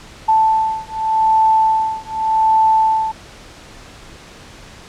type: beating tone pair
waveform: sine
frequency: 880 / 880.85 Hz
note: A5 / A5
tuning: 0 / +2 cents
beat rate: 0.85 Hz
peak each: -15 dBFS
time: 0.28-3.12 s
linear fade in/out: 10 ms
effects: pink hiss -39 dBFS RMS until 4.88 s + low-pass 7000 Hz 12 dB/octave